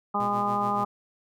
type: harmonic tone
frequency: 204.1 Hz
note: G#3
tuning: 30 cents flat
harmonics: 1 / 2 / 3 / 4 / 5 / 6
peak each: -32 / -36 / -37 / -28 / -31 / -28 dBFS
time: 0.14-0.85 s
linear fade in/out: 10 ms
type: tone with tremolo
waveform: sawtooth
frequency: 121 Hz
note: B2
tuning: 35 cents flat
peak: -32 dBFS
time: 0.2-0.84 s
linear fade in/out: 0 ms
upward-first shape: sine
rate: 7 Hz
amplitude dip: 70%
effects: none